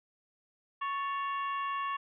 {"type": "harmonic tone with a mistuned harmonic", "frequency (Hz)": 554.4, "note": "C#5", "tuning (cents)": 0, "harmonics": [2, 3, 4, 5, 6], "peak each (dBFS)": [-32, -42, -49, -44, -53], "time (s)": [0.81, 1.97], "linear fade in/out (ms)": 10, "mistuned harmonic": 3, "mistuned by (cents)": 93, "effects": []}